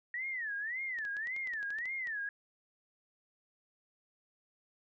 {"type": "tone with vibrato", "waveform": "sine", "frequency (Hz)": 1864.7, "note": "A#6", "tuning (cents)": 0, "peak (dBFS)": -35, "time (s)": [0.14, 2.29], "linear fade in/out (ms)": 2, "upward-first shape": "sine", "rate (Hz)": 1.8, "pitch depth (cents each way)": 240}
{"type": "clicks", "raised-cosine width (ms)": 0.2, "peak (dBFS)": -34, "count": 12, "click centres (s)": [0.987, 1.051, 1.168, 1.272, 1.364, 1.473, 1.536, 1.629, 1.705, 1.786, 1.856, 2.072]}
{"effects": []}